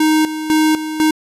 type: tone with tremolo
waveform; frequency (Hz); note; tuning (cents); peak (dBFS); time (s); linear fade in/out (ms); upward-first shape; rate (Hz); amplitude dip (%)
square; 311.1; D#4; 0; -11; 0-1.11; 5; square; 2; 70
effects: resampled to 32000 Hz